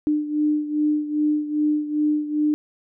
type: beating tone pair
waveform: sine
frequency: 299.9 / 302.4 Hz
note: D4 / D#4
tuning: +36 / -49 cents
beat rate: 2.5 Hz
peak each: -20 / -25 dBFS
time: 0.07-2.54 s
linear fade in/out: 0 ms
effects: none